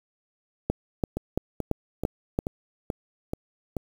two click trains, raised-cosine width 2 ms, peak -10 / -15 dBFS, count 6 / 7, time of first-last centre 0.7-2.389 / 1.17-3.767 s, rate 2.96 / 2.31 Hz, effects 7-bit

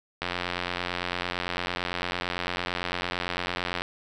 click train, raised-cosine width 0.3 ms, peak -12 dBFS, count 321, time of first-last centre 0.22-3.82 s, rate 88.9 Hz, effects none

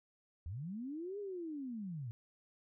sine linear two-way sweep, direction up then down, 72.5 to 417.3 to 107.4 Hz, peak -40 dBFS, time 0.46-2.11 s, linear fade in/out 0 ms, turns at 1.19 s, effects none

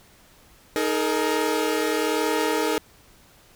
sawtooth chord, D# suspended fourth, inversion none, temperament equal with one note detuned, 311.1 / 425 / 466.2 Hz, D#4 / G#4 / A#4, 0 / +40 / 0 cents, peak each -22 dBFS, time 0.76-2.78 s, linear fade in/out 0 ms, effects pink hiss -54 dBFS RMS until 3.55 s

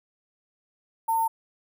sine tone with sample-and-hold, 904 Hz, A5, 47 cents sharp, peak -21 dBFS, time 1.08-1.28 s, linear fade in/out 10 ms, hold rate 11025 Hz, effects none

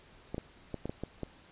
clicks, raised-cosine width 2 ms, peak -22 dBFS, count 7, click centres 0.345 / 0.381 / 0.743 / 0.856 / 0.895 / 1.036 / 1.233 s, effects pink hiss -58 dBFS RMS until 1.51 s + resampled to 8000 Hz

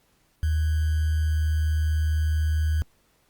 sine tone with sample-and-hold, 77.8 Hz, D#2, in tune, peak -20 dBFS, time 0.43-2.82 s, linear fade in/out 0 ms, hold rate 1575 Hz, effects pink hiss -65 dBFS RMS until 3.29 s + Opus 48 kbps

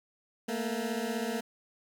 20% pulse beating tone pair, 220 / 236 Hz, A3 / A#3, 0 / +22 cents, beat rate 16 Hz, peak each -29 dBFS, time 0.48-1.41 s, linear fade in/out 10 ms, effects 9-bit

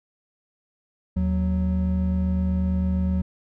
triangle tone pair together, 77.78 / 185 Hz, D#2 / F#3, 0 / 0 cents, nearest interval octave + minor third, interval 1500 cents, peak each -21 dBFS, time 1.16-3.22 s, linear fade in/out 10 ms, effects none

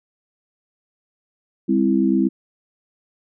sine chord, C major, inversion second, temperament equal with one note detuned, 200.6 / 261.6 / 329.6 Hz, G3 / C4 / E4, +40 / 0 / 0 cents, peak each -19 dBFS, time 1.68-2.29 s, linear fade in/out 20 ms, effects none

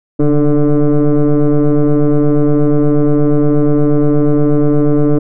sine tone with frequency modulation, 150.2 Hz, D3, 39 cents sharp, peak -4 dBFS, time 0.19-5.19 s, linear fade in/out 10 ms, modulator 146 Hz, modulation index 2.1, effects tanh soft clip ceiling -6 dBFS

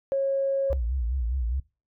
sine tone, 546 Hz, C#5, 26 cents flat, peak -21 dBFS, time 0.12-0.73 s, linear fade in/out 0 ms
sine tone with vibrato, 61.7 Hz, B1, 1 cent flat, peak -24 dBFS, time 0.7-1.6 s, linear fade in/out 5 ms, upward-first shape sine, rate 4.9 Hz, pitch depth 160 cents each way
effects noise-tail reverb RT60 0.3 s tail -22 dB re dry + tanh soft clip ceiling -14 dBFS

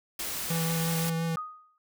white noise, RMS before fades -34 dBFS, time 0.19-1.1 s, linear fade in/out 5 ms
square tone with vibrato, 164.81 Hz, E3, in tune, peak -28 dBFS, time 0.5-1.36 s, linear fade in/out 5 ms, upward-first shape triangle, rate 5.7 Hz, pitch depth 16 cents each way
sine tone with exponential decay, 1244.5 Hz, D#6, in tune, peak -29 dBFS, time 1.37-1.78 s, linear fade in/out 1 ms, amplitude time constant 87 ms
effects none

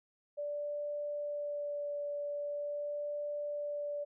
sine tone with vibrato, 583 Hz, D5, 13 cents flat, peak -35 dBFS, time 0.37-4.05 s, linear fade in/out 20 ms, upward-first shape sine, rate 0.43 Hz, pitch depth 10 cents each way, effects none

